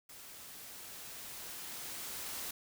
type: noise with level ramp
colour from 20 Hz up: white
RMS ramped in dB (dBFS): -52 to -41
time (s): 0.09-2.51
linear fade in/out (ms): 5
effects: none